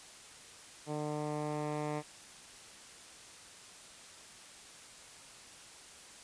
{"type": "tone with low-pass filter sweep", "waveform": "10% pulse", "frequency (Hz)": 150.1, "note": "D3", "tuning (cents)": 38, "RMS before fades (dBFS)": -37, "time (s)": [0.86, 2.03], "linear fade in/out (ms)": 50, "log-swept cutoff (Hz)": [860, 2000], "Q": 0.77, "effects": ["white hiss -53 dBFS RMS until 6.23 s", "resampled to 22050 Hz"]}